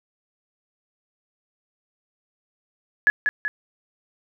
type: tone with echo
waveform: sine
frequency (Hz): 1699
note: G#6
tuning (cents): +39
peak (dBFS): -12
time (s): 3.07-3.1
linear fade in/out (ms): 0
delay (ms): 190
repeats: 2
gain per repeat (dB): -5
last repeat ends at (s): 3.48
effects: none